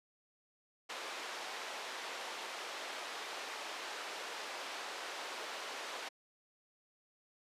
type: band-pass noise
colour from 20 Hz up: pink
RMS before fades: -44 dBFS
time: 0.89-6.09 s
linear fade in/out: 10 ms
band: 540 to 5000 Hz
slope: 12 dB/octave
effects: high-pass 300 Hz 12 dB/octave + resampled to 32000 Hz